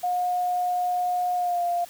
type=tone with pitch glide; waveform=sine; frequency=719 to 698.5 Hz; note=F#5 to F5; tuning=-50 to 0 cents; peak=-22 dBFS; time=0.03-1.85 s; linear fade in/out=10 ms; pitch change=-50 cents; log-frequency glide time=1.35-1.62 s; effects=white hiss -47 dBFS RMS until 1.89 s